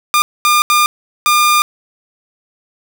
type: tone bursts at uneven times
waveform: sawtooth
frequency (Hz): 1206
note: D6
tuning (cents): +46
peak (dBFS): -5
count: 4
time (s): 0.14-0.22 / 0.45-0.62 / 0.7-0.86 / 1.26-1.62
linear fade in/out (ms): 0
effects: none